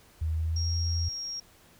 sine tone with pitch glide, 79.5 to 82.54 Hz, D#2 to E2, +38 to +3 cents, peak -26 dBFS, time 0.21-1.09 s, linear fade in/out 10 ms, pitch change +65 cents, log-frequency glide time 0.32-0.69 s
sine tone, 5590 Hz, F8, 1 cent sharp, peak -33 dBFS, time 0.56-1.4 s, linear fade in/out 5 ms
effects pink hiss -58 dBFS RMS until 1.79 s

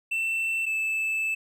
triangle tone pair in turn, 2677 / 2628 Hz, E7 / E7, +26 / -6 cents, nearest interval unison, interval 32 cents, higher first, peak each -23 dBFS, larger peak neither, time 0.11-0.66 / 0.66-1.35 s, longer second, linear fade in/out 10 ms, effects none

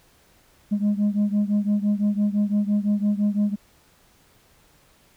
sine beating tone pair, 204.4 / 210.3 Hz, G#3 / G#3, -27 / +22 cents, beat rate 5.9 Hz, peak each -19 / -21 dBFS, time 0.71-3.56 s, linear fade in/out 20 ms, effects tanh soft clip ceiling -16 dBFS + pink hiss -58 dBFS RMS until 5.16 s

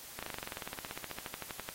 slowing click train, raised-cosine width 0.3 ms, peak -23 dBFS, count 26, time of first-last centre 0.19-1.689 s, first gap 36 ms, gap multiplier 1.04, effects white hiss -49 dBFS RMS until 1.74 s + AAC 48 kbps

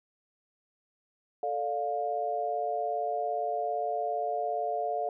sine chord, D minor, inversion second, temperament just, 440.5 / 587.3 / 704.8 Hz, A4 / D5 / F5, +2 / 0 / +16 cents, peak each -35 / -35 / -30 dBFS, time 1.43-5.09 s, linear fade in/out 2 ms, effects none

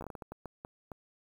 slowing click train, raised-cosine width 1 ms, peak -28 dBFS, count 11, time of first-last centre 0.01-0.918 s, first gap 13 ms, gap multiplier 1.4, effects 9-bit

